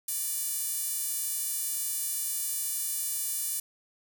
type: tone with high-pass filter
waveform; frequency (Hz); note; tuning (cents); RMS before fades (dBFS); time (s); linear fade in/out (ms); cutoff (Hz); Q
sawtooth; 587.3; D5; 0; -32; 0.08-3.6; 5; 9700; 1.2
effects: none

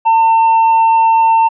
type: tone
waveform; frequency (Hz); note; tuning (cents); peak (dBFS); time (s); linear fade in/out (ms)
triangle; 902; A5; +43; -5; 0.05-1.49; 20
effects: resampled to 8000 Hz

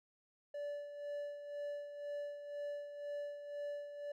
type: tone with tremolo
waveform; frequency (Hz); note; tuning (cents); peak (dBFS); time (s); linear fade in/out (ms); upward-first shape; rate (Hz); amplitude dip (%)
triangle; 580; D5; -22; -37; 0.54-4.12; 5; sine; 2; 60
effects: none

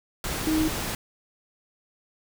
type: tone in noise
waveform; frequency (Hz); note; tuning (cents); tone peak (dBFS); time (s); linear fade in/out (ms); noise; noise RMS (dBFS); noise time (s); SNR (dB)
sine; 313.3; D#4; +12; -21; 0.47-0.68; 2; pink; -30; 0.24-0.95; +6
effects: none

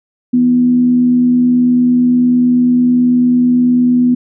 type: tone with frequency modulation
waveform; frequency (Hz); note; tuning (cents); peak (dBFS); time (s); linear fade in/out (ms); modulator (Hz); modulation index
sine; 246.9; B3; 0; -7; 0.33-4.15; 10; 78.6; 0.21
effects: none

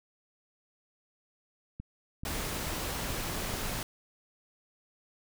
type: click train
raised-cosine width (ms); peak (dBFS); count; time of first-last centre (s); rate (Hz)
5; -27; 5; 1.8-3.539; 2.3
type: noise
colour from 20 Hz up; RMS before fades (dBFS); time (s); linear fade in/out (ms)
pink; -35; 2.25-3.83; 2
effects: none

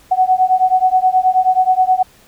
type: beating tone pair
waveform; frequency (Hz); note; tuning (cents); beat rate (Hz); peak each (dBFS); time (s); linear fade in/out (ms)
sine; 740 / 749.4; F#5 / F#5; 0 / +22; 9.4; -13; 0.11-2.03; 10
effects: pink hiss -48 dBFS RMS until 2.27 s

